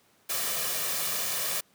white noise with comb filter, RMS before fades -30 dBFS, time 0.29-1.61 s, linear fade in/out 10 ms, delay 1.7 ms, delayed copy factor +0.5, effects pink hiss -64 dBFS RMS until 1.74 s + high-pass 150 Hz 12 dB/octave

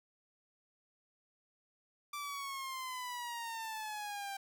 sawtooth exponential sweep, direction down, 1174.7 to 784 Hz, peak -36 dBFS, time 2.13-4.37 s, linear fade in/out 5 ms, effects none

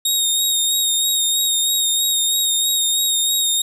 20% pulse tone with vibrato, 3729 Hz, A#7, in tune, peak -10 dBFS, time 0.05-3.62 s, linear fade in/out 5 ms, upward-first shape sine, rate 3.1 Hz, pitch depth 28 cents each way, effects none

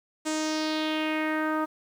sawtooth tone with low-pass filter sweep, 311.1 Hz, D#4, in tune, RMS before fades -28 dBFS, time 0.25-1.66 s, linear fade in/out 20 ms, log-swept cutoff 8100 to 1200 Hz, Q 2.9, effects 9-bit

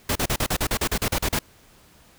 pink noise bursts, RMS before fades -23 dBFS, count 13, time 0.09-1.391 s, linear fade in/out 5 ms, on 65 ms, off 38 ms, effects pink hiss -54 dBFS RMS until 2.18 s

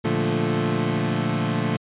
25% pulse chord, Bb major seventh, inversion none, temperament equal, 116.54 / 146.83 / 174.61 / 220 Hz, Bb2 / D3 / F3 / A3, 0 / 0 / 0 / 0 cents, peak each -23 dBFS, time 0.04-1.77 s, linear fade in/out 10 ms, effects resampled to 8000 Hz

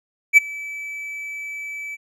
triangle tone with ADSR envelope, 2305 Hz, D7, 33 cents flat, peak -3 dBFS, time 0.33-1.97 s, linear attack 43 ms, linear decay 17 ms, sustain -24 dB, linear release 31 ms, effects none

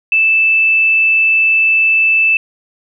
sine tone, 2637 Hz, E7, in tune, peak -8 dBFS, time 0.12-2.37 s, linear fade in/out 2 ms, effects none

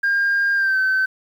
sine tone with pitch glide, 1608 to 1534.5 Hz, G6 to G6, +44 to -37 cents, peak -14 dBFS, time 0.03-1.06 s, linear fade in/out 10 ms, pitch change -81 cents, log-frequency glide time 0.55-0.78 s, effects tanh soft clip ceiling -13 dBFS + 8-bit

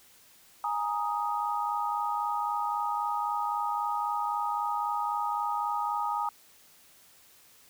sine chord, Ab suspended second, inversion none, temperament just, 830.6 / 934.4 / 1245.9 Hz, Ab5 / Bb5 / Eb6, 0 / +4 / +2 cents, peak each -32 dBFS, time 0.64-6.29 s, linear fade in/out 2 ms, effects white hiss -58 dBFS RMS until 7.69 s

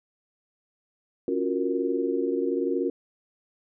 sine chord, Gb major seventh, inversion second, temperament equal, 277.2 / 349.2 / 370 / 466.2 Hz, Db4 / F4 / Gb4 / Bb4, 0 / 0 / 0 / 0 cents, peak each -29 dBFS, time 1.28-2.9 s, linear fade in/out 2 ms, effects none

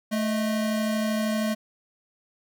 square tone pair together, 218.6 / 623 Hz, A3 / D#5, -11 / +2 cents, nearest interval octave + tritone, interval 1813 cents, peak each -25 / -32 dBFS, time 0.11-1.55 s, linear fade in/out 20 ms, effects none

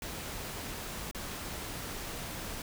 pink noise with dropouts, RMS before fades -40 dBFS, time 0.02-2.62 s, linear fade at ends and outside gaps 2 ms, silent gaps 1.112-1.147 s, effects none

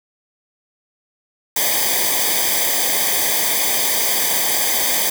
white noise with comb filter, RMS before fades -18 dBFS, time 1.56-5.1 s, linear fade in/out 5 ms, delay 0.73 ms, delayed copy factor -1, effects none

